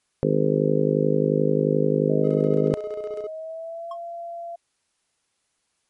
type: harmonic tone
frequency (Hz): 51.4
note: G#1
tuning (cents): -17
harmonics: 3 / 4 / 5 / 6 / 7 / 8 / 9 / 10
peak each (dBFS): -24 / -29 / -26 / -29 / -30 / -24 / -25 / -26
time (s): 0.23-2.74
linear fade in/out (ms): 0
type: tone with pitch glide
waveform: sine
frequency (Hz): 622.3 to 682.6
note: D#5 to F5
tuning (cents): 0 to -40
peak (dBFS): -31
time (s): 2.09-4.56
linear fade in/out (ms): 10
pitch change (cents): +160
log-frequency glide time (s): 3.2-3.94
type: tone with tremolo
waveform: triangle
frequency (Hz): 424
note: G#4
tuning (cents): +36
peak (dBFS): -26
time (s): 2.24-3.27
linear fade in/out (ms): 5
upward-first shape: square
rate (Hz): 15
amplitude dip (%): 65
type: tone with exponential decay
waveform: triangle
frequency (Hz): 1078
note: C#6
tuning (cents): -49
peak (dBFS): -27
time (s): 3.91-3.99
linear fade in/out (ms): 5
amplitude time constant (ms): 16
effects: white hiss -72 dBFS RMS until 5.89 s + MP3 48 kbps